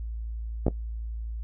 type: clicks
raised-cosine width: 2 ms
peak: -10 dBFS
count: 2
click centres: 0.666 / 0.682 s
effects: noise-tail reverb RT60 0.1 s tail -17 dB re dry + added 56 Hz sine -31 dBFS peak until 1.43 s